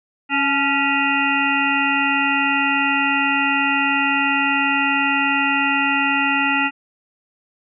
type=harmonic tone with a mistuned harmonic; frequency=277.2 Hz; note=C#4; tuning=in tune; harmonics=1 / 3 / 5 / 7 / 9 / 10; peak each=-23 / -23 / -23 / -23 / -23 / -23 dBFS; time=0.29-6.71 s; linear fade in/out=50 ms; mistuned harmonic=3; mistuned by=+42 cents; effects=none